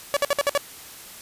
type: tone bursts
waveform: sawtooth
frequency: 570 Hz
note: C#5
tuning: 48 cents sharp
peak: -14 dBFS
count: 6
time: 0.14-0.576 s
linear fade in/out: 0 ms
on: 26 ms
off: 56 ms
effects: white hiss -42 dBFS RMS until 1.21 s + resampled to 32000 Hz